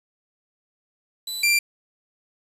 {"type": "tone pair in turn", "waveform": "sawtooth", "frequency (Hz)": [3979, 2366], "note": ["B7", "D7"], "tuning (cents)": [12, 12], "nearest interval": "major sixth", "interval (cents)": 900, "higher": "first", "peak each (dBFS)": [-25, -13], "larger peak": "second", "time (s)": [[1.27, 1.43], [1.43, 1.59]], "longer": "neither", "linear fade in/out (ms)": 5, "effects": ["resampled to 32000 Hz", "7-bit"]}